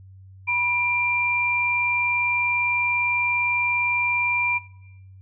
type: tone pair together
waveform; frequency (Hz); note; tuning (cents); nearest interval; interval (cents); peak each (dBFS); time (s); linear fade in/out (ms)
sine; 977.4 / 2375; B5 / D7; -18 / +19; octave + minor third; 1537; -28 / -20; 0.47-4.59; 20
effects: noise-tail reverb RT60 0.9 s tail -19 dB re dry + added 95 Hz sine -43 dBFS peak until 5.21 s